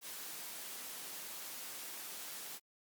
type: noise with amplitude modulation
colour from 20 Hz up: white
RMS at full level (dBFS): -45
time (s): 0.01-2.6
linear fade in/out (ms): 50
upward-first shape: sine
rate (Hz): 205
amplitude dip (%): 25
effects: high-pass 200 Hz 12 dB/octave + Opus 48 kbps